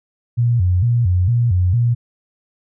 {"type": "tone with vibrato", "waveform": "sine", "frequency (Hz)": 103.83, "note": "G#2", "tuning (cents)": 0, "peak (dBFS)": -12, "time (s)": [0.37, 1.95], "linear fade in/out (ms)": 20, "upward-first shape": "square", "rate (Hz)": 2.2, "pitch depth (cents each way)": 240, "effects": []}